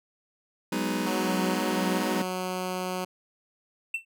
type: chord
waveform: sawtooth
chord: G# minor seventh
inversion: third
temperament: just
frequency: 186.89 / 207.7 / 249.2 / 311.5 Hz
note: F#3 / G#3 / B3 / D#4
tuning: +18 / 0 / +16 / +2 cents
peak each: -28 dBFS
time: 0.72-2.22 s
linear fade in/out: 5 ms
type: tone with pitch glide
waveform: 10% pulse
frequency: 185 to 183.62 Hz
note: F#3 to F#3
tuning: 0 to -13 cents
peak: -21 dBFS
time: 1.06-3.05 s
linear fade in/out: 10 ms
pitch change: -13 cents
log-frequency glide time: 1.38-2.86 s
type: tone with exponential decay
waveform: triangle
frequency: 2689 Hz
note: E7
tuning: 34 cents sharp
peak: -22 dBFS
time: 3.94-4.05 s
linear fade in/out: 5 ms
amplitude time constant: 23 ms
effects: none